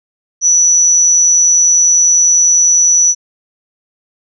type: tone with amplitude modulation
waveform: sine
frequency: 5920 Hz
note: F#8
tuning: in tune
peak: -4 dBFS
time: 0.41-3.15 s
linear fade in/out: 50 ms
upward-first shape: sine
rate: 170 Hz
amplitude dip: 45%
effects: none